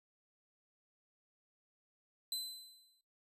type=tone with exponential decay; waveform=sawtooth; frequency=4040 Hz; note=B7; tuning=39 cents sharp; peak=-32 dBFS; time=2.32-3.01 s; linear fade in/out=2 ms; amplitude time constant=150 ms; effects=noise-tail reverb RT60 0.4 s tail -23 dB re dry + resampled to 32000 Hz